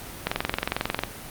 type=click train; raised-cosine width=0.3 ms; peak=-7 dBFS; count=18; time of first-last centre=0.27-1.036 s; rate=22.2 Hz; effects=pink hiss -39 dBFS RMS until 1.3 s + Opus 32 kbps